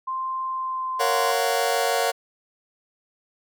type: tone with pitch glide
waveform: sine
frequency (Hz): 1046.5 to 1037.5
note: C6 to C6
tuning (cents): 0 to -15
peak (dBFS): -25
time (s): 0.07-1.32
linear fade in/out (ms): 10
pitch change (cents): -15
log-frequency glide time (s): 0.49-0.92
type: chord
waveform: sawtooth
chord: Gb major seventh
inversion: first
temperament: just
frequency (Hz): 462.5 / 555 / 693.7 / 740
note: Bb4 / Db5 / F5 / Gb5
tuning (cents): -14 / +2 / -12 / 0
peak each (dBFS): -22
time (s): 0.99-2.12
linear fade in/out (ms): 20
effects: none